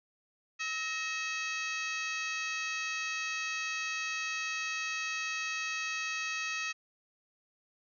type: harmonic tone with a mistuned harmonic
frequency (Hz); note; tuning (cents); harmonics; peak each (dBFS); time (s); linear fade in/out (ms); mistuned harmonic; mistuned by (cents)
645; E5; -38; 2 / 3 / 4 / 5 / 6 / 7 / 8 / 9 / 10; -42 / -39 / -36 / -47 / -47 / -46 / -52 / -48 / -46; 0.59-6.73; 20; 3; -58
effects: none